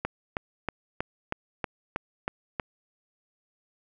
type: click train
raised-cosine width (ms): 0.5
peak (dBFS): -13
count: 9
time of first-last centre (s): 0.05-2.598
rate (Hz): 3.14
effects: none